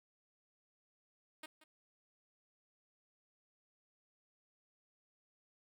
5% pulse tone with echo, 311.1 Hz, D#4, in tune, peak -35 dBFS, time 1.43-1.46 s, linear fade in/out 5 ms, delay 180 ms, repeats 1, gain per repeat -15 dB, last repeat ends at 1.64 s, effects none

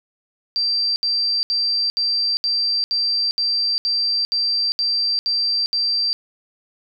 sine tone bursts, 4699 Hz, D8, in tune, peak -17 dBFS, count 12, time 0.56-6.13 s, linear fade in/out 0 ms, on 400 ms, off 70 ms, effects none

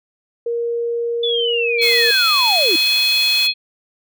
sine tone, 469.6 Hz, A#4, 13 cents sharp, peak -18 dBFS, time 0.46-2.11 s, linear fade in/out 5 ms
sine linear sweep, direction down, 3500 to 293.7 Hz, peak -18 dBFS, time 1.23-2.76 s, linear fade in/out 5 ms
harmonic tone, 844 Hz, G#5, 28 cents sharp, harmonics 3 / 4 / 5, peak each -19 / -19 / -16 dBFS, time 1.78-3.54 s, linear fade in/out 50 ms
white high-pass noise, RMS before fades -28 dBFS, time 1.81-3.48 s, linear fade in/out 20 ms, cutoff 710 Hz, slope 12 dB/octave
effects none

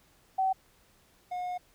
sine / triangle tone pair in turn, 762 / 721.2 Hz, G5 / F#5, -49 / -45 cents, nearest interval minor second, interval 96 cents, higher first, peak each -24 / -30 dBFS, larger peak first, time 0.38-0.53 / 1.31-1.58 s, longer second, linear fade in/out 10 ms, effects pink hiss -64 dBFS RMS until 1.74 s

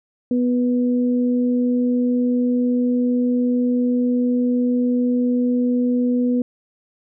sine tone pair together, 246.9 / 491.1 Hz, B3 / B4, 0 / -10 cents, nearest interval octave, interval 1190 cents, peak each -16 / -25 dBFS, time 0.31-6.42 s, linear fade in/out 2 ms, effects none

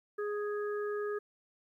harmonic tone, 415.3 Hz, G#4, in tune, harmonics 1 / 3 / 4, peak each -33 / -43 / -45 dBFS, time 0.18-1.19 s, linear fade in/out 10 ms, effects 12-bit

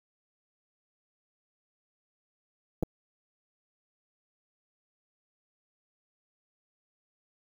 clicks, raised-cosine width 2 ms, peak -16 dBFS, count 2, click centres 2.827 / 2.833 s, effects 8-bit

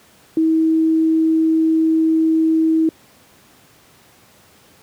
sine tone, 320.9 Hz, E4, 46 cents flat, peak -12 dBFS, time 0.37-2.89 s, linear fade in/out 2 ms, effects pink hiss -50 dBFS RMS until 4.82 s + high-pass 100 Hz 12 dB/octave

